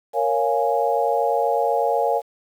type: chord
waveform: sine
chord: Bb minor seventh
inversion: none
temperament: equal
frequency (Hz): 466.2 / 554.4 / 698.5 / 830.6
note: Bb4 / Db5 / F5 / Ab5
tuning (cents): 0 / 0 / 0 / 0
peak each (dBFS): -23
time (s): 0.13-2.22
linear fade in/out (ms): 50
effects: 8-bit